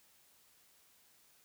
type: silence
effects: white hiss -67 dBFS RMS until 1.44 s